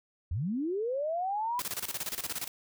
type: linear sweep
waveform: sine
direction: up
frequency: 69.5 to 1001 Hz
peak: -29 dBFS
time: 0.31-1.6 s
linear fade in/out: 5 ms
type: noise with tremolo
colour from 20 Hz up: white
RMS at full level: -34 dBFS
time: 1.59-2.48 s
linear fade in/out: 2 ms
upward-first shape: square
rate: 17 Hz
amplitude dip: 80%
effects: none